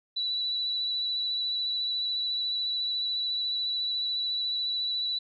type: tone with vibrato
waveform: sine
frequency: 3948 Hz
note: B7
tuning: 1 cent flat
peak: -27 dBFS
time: 0.16-5.19 s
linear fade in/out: 10 ms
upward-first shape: triangle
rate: 14 Hz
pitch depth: 19 cents each way
effects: none